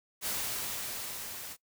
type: noise with level ramp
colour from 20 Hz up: white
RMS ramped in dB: -33 to -43 dBFS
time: 0.21-1.57 s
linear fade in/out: 50 ms
effects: noise-tail reverb RT60 0.1 s tail -20 dB re dry